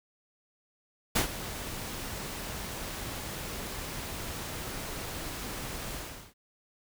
pink noise with ADSR envelope, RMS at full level -24 dBFS, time 1.15-6.34 s, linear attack 11 ms, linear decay 110 ms, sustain -14 dB, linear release 400 ms, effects none

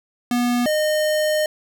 square tone pair in turn, 243.1 / 612.6 Hz, B3 / D#5, -27 / -27 cents, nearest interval octave + major third, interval 1600 cents, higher second, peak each -18 dBFS, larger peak neither, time 0.31-0.66 / 0.66-1.46 s, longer second, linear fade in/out 2 ms, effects none

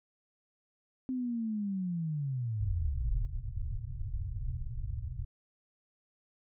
sine linear sweep, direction down, 261.2 to 35.99 Hz, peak -31 dBFS, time 1.09-3.25 s, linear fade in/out 0 ms
pink low-pass noise, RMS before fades -36 dBFS, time 2.6-5.25 s, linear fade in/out 5 ms, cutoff 130 Hz, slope 96 dB/octave
effects none

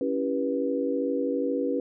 sine chord, C# half-diminished seventh, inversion none, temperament equal with one note detuned, 277.2 / 329.6 / 392 / 488.2 Hz, C#4 / E4 / G4 / B4, 0 / 0 / 0 / -20 cents, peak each -28 / -34 / -32 / -28 dBFS, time 0.01-1.8 s, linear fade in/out 2 ms, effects none

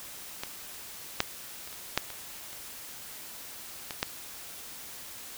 clicks, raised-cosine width 0.2 ms, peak -16 / -6 / -27 / -29 / -6 / -23 / -28 / -17 / -9 dBFS, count 9, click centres 0.435 / 1.204 / 1.675 / 1.728 / 1.976 / 2.103 / 2.53 / 3.908 / 4.029 s, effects white hiss -44 dBFS RMS until 5.37 s

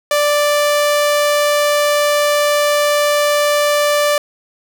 sawtooth tone, 587.3 Hz, D5, in tune, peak -8 dBFS, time 0.11-4.18 s, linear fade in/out 2 ms, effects none

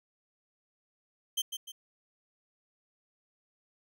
sawtooth tone with echo, 3136 Hz, G7, in tune, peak -25 dBFS, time 1.37-1.42 s, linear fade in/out 10 ms, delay 150 ms, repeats 2, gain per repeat -7 dB, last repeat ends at 1.72 s, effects none

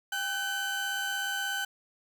30% pulse tone pair together, 799 / 1521.4 Hz, G5 / F#6, +33 / +48 cents, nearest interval major seventh, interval 1115 cents, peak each -35 / -28 dBFS, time 0.12-1.65 s, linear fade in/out 5 ms, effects none

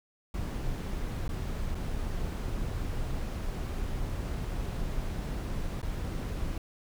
brown noise with dropouts, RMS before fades -33 dBFS, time 0.34-6.58 s, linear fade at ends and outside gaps 2 ms, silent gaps 1.279-1.291 / 1.747-1.752 / 5.817-5.828 s, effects none

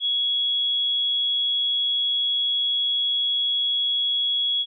sine tone, 3344 Hz, G#7, 11 cents sharp, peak -20 dBFS, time 0-4.66 s, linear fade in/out 50 ms, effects none

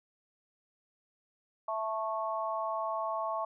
harmonic tone, 220 Hz, A3, in tune, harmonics 3 / 4 / 5, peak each -35 / -37 / -35 dBFS, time 1.68-3.45 s, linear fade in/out 5 ms, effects none

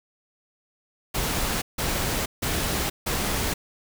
pink noise bursts, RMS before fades -26 dBFS, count 4, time 1.14-3.54 s, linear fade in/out 10 ms, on 480 ms, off 160 ms, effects none

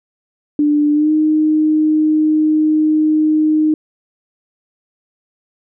sine tone with pitch glide, 295.7 to 308.8 Hz, D4 to D#4, +12 to -13 cents, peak -10 dBFS, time 0.59-3.74 s, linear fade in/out 2 ms, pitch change +75 cents, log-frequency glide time 0.93-1.11 s, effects none

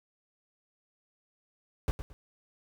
brown noise with echo, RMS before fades -27 dBFS, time 1.88-1.91 s, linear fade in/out 0 ms, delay 110 ms, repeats 2, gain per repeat -11 dB, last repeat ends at 2.13 s, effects none

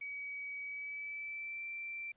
sine tone with pitch glide, 2270 to 2346 Hz, C#7 to D7, +41 to -2 cents, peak -40 dBFS, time 0.01-2.12 s, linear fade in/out 5 ms, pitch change +57 cents, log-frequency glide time 0.63-1.65 s, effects pink hiss -75 dBFS RMS until 2.16 s + resampled to 8000 Hz

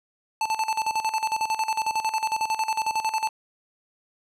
square tone with tremolo, 879 Hz, A5, 2 cents flat, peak -22 dBFS, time 0.41-3.29 s, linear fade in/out 2 ms, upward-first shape square, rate 11 Hz, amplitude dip 75%, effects low-pass 10000 Hz 12 dB/octave

